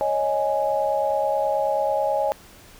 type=chord; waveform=sine; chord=C# suspended second; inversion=none; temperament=just; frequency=554.4 / 623.7 / 831.5 Hz; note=C#5 / D#5 / G#5; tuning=0 / +4 / +2 cents; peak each=-24 dBFS; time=0.01-2.32 s; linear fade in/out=0 ms; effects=pink hiss -48 dBFS RMS until 2.79 s